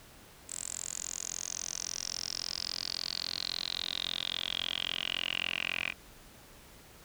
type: tone with band-pass filter sweep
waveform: 10% pulse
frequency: 43.65 Hz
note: F1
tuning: in tune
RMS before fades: -37 dBFS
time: 0.47-5.94 s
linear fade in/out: 50 ms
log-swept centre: 7900 to 2500 Hz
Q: 8.4
effects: pink hiss -55 dBFS RMS until 7.04 s